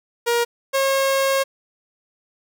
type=tone pair in turn; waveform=sawtooth; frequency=472.9 / 541.8 Hz; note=A#4 / C#5; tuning=+25 / -40 cents; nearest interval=major second; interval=235 cents; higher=second; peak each=-13 dBFS; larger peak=neither; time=0.26-0.45 / 0.73-1.44 s; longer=second; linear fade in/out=20 ms; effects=none